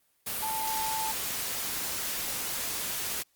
sine tone in noise, 880 Hz, A5, in tune, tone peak -31 dBFS, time 0.42-1.12 s, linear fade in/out 10 ms, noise white, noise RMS -33 dBFS, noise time 0.26-3.23 s, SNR -1 dB, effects white hiss -70 dBFS RMS until 3.35 s + Opus 32 kbps

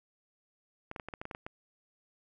clicks, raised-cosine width 0.5 ms, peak -25 dBFS, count 10, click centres 0.914 / 0.962 / 0.998 / 1.086 / 1.138 / 1.215 / 1.254 / 1.312 / 1.349 / 1.465 s, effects none

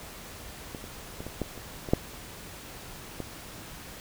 clicks, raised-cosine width 2 ms, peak -23 / -29 / -23 / -24 / -15 / -27 / -22 / -6 / -20 dBFS, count 9, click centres 0.748 / 0.841 / 1.205 / 1.266 / 1.417 / 1.577 / 1.888 / 1.935 / 3.203 s, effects pink hiss -44 dBFS RMS until 4 s

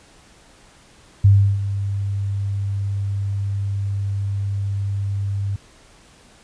sine tone with ADSR envelope, 99.5 Hz, G2, 26 cents sharp, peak -7 dBFS, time 1.24-5.56 s, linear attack 9 ms, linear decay 330 ms, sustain -13 dB, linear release 3 ms, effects pink hiss -50 dBFS RMS until 6.43 s + resampled to 22050 Hz

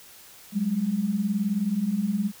sine beating tone pair, 188.8 / 207.8 Hz, F#3 / G#3, +35 / +1 cents, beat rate 19 Hz, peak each -28 / -24 dBFS, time 0.52-2.32 s, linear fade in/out 50 ms, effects white hiss -49 dBFS RMS until 2.4 s

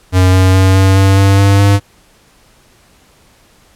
square tone with pitch steps, 92.5 / 93.57 / 94.66 / 95.76 / 96.87 / 98 / 99.14 / 100.29 Hz, F#2 / F#2 / F#2 / G2 / G2 / G2 / G2 / G2, 0 / +20 / +40 / -40 / -20 / 0 / +20 / +40 cents, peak -6 dBFS, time 0.12-1.8 s, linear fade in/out 50 ms, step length 210 ms, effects pink hiss -48 dBFS RMS until 3.75 s + low-pass 12000 Hz 12 dB/octave

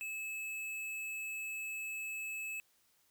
sine tone with tanh clipping, 2600 Hz, E7, 24 cents flat, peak -40 dBFS, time 0.01-2.6 s, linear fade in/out 0 ms, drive 17 dB, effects white hiss -72 dBFS RMS until 3.1 s

